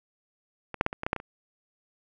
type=clicks; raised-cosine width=0.5 ms; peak=-20 / -6 / -10 / -19 / -17 / -12 / -9 / -18 / -26 dBFS; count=9; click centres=0.743 / 0.811 / 0.864 / 0.929 / 1.034 / 1.065 / 1.131 / 1.163 / 1.201 s; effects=none